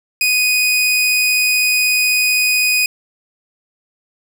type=tone; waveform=sawtooth; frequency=2489 Hz; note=D#7; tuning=in tune; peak=-9 dBFS; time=0.21-2.86 s; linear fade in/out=2 ms; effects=none